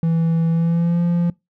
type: tone with pitch glide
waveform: triangle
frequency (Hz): 164.81 to 172.5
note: E3 to F3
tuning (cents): 0 to -21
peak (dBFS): -13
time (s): 0.03-1.3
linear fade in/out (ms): 2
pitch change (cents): +79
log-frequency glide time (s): 0.5-1.02
effects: noise-tail reverb RT60 0.2 s tail -23 dB re dry